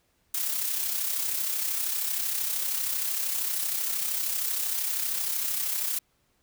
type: noise with amplitude modulation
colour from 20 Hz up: blue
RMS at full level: -27 dBFS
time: 0.34-5.99 s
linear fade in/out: 5 ms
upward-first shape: sine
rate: 32.9 Hz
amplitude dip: 45%
effects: pink hiss -70 dBFS RMS until 6.42 s